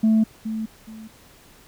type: tone with echo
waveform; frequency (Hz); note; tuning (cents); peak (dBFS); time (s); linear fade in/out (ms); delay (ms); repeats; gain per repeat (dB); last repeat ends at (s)
sine; 220; A3; 0; -12; 0.03-0.24; 10; 420; 2; -12; 1.08
effects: tanh soft clip ceiling -12 dBFS + pink hiss -51 dBFS RMS until 1.67 s